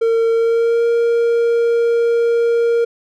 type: tone with pitch glide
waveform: triangle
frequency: 456.5 to 467.2 Hz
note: A#4 to A#4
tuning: -36 to +4 cents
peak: -10 dBFS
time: 0.01-2.85 s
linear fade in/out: 10 ms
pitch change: +40 cents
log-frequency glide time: 0.31-0.86 s
effects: none